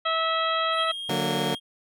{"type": "harmonic tone", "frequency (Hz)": 650, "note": "E5", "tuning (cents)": -24, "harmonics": [1, 2, 3, 4, 5, 6], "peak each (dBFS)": [-29, -25, -33, -36, -30, -35], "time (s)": [0.05, 0.92], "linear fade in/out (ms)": 10}
{"type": "tone", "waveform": "triangle", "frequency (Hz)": 3240, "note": "G#7", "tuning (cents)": -43, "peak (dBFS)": -30, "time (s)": [0.71, 1.6], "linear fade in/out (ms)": 50}
{"type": "chord", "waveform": "15% pulse", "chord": "D augmented", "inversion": "none", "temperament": "just", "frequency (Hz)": [146.83, 183.54, 229.4], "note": ["D3", "F#3", "A#3"], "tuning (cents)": [0, -14, -28], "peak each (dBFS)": -23, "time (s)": [1.09, 1.55], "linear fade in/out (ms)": 5}
{"effects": []}